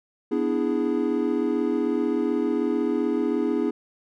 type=chord; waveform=triangle; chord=E dominant seventh; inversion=second; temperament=equal; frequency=246.9 / 293.7 / 329.6 / 415.3 Hz; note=B3 / D4 / E4 / G#4; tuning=0 / 0 / 0 / 0 cents; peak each=-25 dBFS; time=0.31-3.71 s; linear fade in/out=10 ms; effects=none